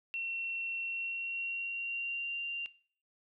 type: tone with pitch glide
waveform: sine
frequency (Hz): 2718 to 2777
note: F7 to F7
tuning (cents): -48 to -10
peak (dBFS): -34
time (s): 0.14-2.66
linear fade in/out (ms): 0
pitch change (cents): +38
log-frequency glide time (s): 0.79-2.4
effects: noise-tail reverb RT60 0.5 s tail -20 dB re dry